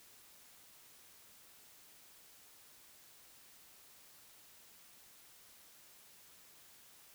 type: silence
effects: white hiss -61 dBFS RMS until 7.14 s